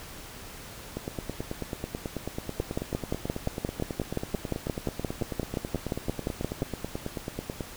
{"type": "two click trains", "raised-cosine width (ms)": 2, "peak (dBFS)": [-14, -18], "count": [24, 62], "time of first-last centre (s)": [[2.6, 6.621], [0.97, 7.608]], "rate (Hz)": [5.72, 9.19], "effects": ["pink hiss -44 dBFS RMS until 7.76 s"]}